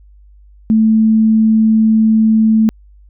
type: tone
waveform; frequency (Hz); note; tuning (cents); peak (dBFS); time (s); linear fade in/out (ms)
sine; 220; A3; 0; -7; 0.7-2.69; 0
effects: added 50 Hz sine -40 dBFS peak until 3.09 s